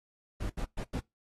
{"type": "noise bursts at uneven times", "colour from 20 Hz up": "brown", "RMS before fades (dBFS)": -34, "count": 4, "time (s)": [[0.4, 0.5], [0.57, 0.65], [0.77, 0.84], [0.93, 1]], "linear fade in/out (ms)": 10, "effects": ["noise-tail reverb RT60 0.2 s tail -23 dB re dry", "AAC 32 kbps"]}